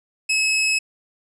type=tone; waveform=sawtooth; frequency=2577 Hz; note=E7; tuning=40 cents flat; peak=-14 dBFS; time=0.29-0.79 s; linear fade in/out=10 ms; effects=resampled to 24000 Hz